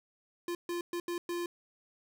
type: tone bursts at uneven times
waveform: square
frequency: 347 Hz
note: F4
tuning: 11 cents flat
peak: -34 dBFS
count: 5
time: 0.48-0.55 / 0.69-0.81 / 0.93-1 / 1.08-1.18 / 1.29-1.46 s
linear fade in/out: 2 ms
effects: 10-bit